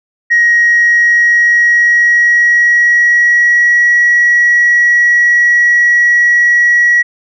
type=tone with pitch glide; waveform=sine; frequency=1889 to 1920.9 Hz; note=A#6 to B6; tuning=+22 to -49 cents; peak=-4 dBFS; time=0.3-7.03 s; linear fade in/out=20 ms; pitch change=+29 cents; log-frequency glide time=0.5-3.92 s; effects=tanh soft clip ceiling -2 dBFS